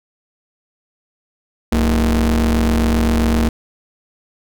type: ring-modulated tone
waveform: 40% pulse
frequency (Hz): 82.8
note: E2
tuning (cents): +8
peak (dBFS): -9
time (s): 1.72-3.49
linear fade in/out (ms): 5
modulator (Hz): 148
effects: none